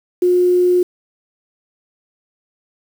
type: tone with quantisation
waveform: sine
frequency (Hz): 358.7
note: F4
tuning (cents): +46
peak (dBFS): -10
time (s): 0.22-0.83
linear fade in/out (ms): 5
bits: 6
effects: none